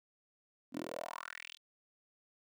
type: tone with high-pass filter sweep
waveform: 10% pulse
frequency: 41.2 Hz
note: E1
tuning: in tune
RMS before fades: -44 dBFS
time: 0.72-1.58 s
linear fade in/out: 50 ms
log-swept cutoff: 250 to 3700 Hz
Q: 4.6
effects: none